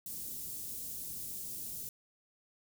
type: band-stop noise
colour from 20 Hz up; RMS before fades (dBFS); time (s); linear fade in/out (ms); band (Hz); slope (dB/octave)
white; -42; 0.06-1.89; 2; 280 to 7800; 12
effects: none